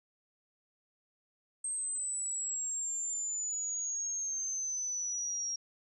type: exponential sweep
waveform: sine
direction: down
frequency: 8372 to 5610 Hz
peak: -33 dBFS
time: 1.64-5.56 s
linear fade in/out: 5 ms
effects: none